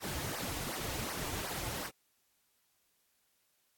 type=noise with flanger; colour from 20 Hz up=pink; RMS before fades=-39 dBFS; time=0-1.91 s; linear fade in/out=50 ms; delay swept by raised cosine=0.27 to 5.17 ms; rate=2.7 Hz; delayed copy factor=-0.85; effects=white hiss -75 dBFS RMS until 3.77 s + AAC 64 kbps